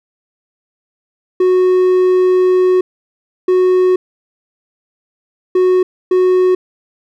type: tone bursts at uneven times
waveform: triangle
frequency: 367.8 Hz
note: F#4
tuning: 10 cents flat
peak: -6 dBFS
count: 4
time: 1.4-2.81 / 3.48-3.96 / 5.55-5.83 / 6.11-6.55 s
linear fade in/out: 5 ms
effects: none